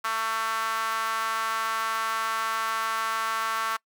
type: tone with high-pass filter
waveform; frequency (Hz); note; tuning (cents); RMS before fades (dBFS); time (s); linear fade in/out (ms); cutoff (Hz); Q
sawtooth; 223.3; A3; +26; -28; 0.04-3.77; 10; 1200; 4.5
effects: noise-tail reverb RT60 0.1 s tail -24 dB re dry